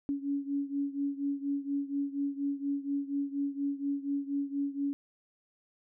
sine beating tone pair, 280 / 284.2 Hz, C#4 / C#4, +18 / +43 cents, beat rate 4.2 Hz, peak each -32 / -35 dBFS, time 0.09-4.93 s, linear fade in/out 0 ms, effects none

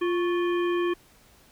harmonic tone with a mistuned harmonic, 349.2 Hz, F4, in tune, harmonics 1 / 3 / 5 / 7 / 9, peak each -23 / -33 / -37 / -40 / -42 dBFS, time 0.01-0.94 s, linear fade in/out 10 ms, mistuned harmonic 3, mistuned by +93 cents, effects pink hiss -57 dBFS RMS until 1.51 s

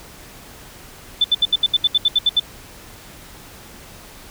sine tone bursts, 3520 Hz, A7, in tune, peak -11 dBFS, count 12, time 1.21-2.398 s, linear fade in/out 5 ms, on 33 ms, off 72 ms, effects pink hiss -41 dBFS RMS until 4.3 s

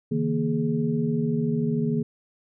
sine tone cluster, 139.7 / 160 / 233.6 / 418.4 Hz, C#3 / D#3 / A#3 / G#4, +14 / +49 / +4 / +13 cents, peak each -31 / -26 / -25 / -30 dBFS, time 0.11-2.03 s, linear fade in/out 10 ms, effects none

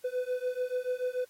triangle beating tone pair, 498.2 / 505.1 Hz, B4 / B4, +15 / +39 cents, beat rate 6.9 Hz, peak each -31 dBFS, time 0.04-1.25 s, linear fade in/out 10 ms, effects white hiss -62 dBFS RMS until 1.29 s + AAC 48 kbps

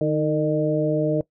harmonic tone with a mistuned harmonic, 152.2 Hz, D#3, 38 cents flat, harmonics 1 / 2 / 3 / 4, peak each -24 / -24 / -24 / -24 dBFS, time 0.01-1.21 s, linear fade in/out 2 ms, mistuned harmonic 2, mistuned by +44 cents, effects noise-tail reverb RT60 0.1 s tail -20 dB re dry

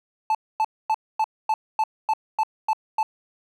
triangle tone bursts, 874 Hz, A5, 12 cents flat, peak -16 dBFS, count 10, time 0.3-3.03 s, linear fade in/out 2 ms, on 48 ms, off 250 ms, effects none

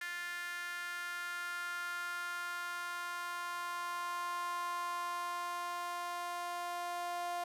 sawtooth tone with high-pass filter sweep, 350 Hz, F4, 4 cents sharp, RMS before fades -40 dBFS, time 0.01-7.44 s, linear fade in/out 5 ms, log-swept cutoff 1700 to 770 Hz, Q 4.7, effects resampled to 32000 Hz + 10-bit

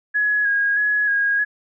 sine tone with vibrato, 1661.2 Hz, G#6, in tune, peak -16 dBFS, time 0.14-1.45 s, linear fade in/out 20 ms, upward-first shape square, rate 1.6 Hz, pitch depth 24 cents each way, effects none

